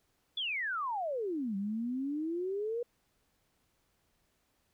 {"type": "exponential two-way sweep", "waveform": "sine", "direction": "down then up", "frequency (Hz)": [3520, 192.1, 486.9], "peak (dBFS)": -32, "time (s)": [0.37, 2.83], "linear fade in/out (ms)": 5, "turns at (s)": 1.56, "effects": ["pink hiss -75 dBFS RMS until 4.73 s"]}